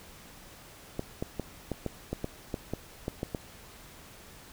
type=clicks; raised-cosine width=2 ms; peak=-18 dBFS; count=12; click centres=0.994 / 1.225 / 1.397 / 1.717 / 1.863 / 2.13 / 2.244 / 2.542 / 2.736 / 3.081 / 3.231 / 3.348 s; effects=pink hiss -51 dBFS RMS until 4.52 s